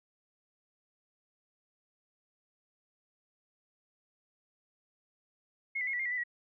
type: tone with pitch steps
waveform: sine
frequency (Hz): 2160 / 1999 / 2159 / 1956 / 2118 / 1949 / 1998 / 1921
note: C#7 / B6 / C#7 / B6 / C7 / B6 / B6 / B6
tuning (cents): -45 / +20 / -46 / -17 / +21 / -23 / +20 / -48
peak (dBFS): -31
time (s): 5.75-6.238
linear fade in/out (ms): 10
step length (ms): 61
effects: none